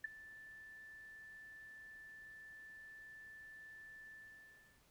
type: tone with ADSR envelope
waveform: sine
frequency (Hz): 1760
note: A6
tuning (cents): 0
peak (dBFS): -35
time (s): 0.04-4.83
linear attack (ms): 6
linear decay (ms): 15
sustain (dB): -18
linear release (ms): 700
effects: pink hiss -71 dBFS RMS until 4.9 s